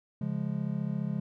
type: chord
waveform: triangle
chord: Db major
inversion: none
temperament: just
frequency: 138.59 / 173.24 / 207.9 Hz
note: Db3 / F3 / Ab3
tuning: 0 / -14 / +2 cents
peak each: -32 dBFS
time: 0.21-1.2 s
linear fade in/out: 5 ms
effects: none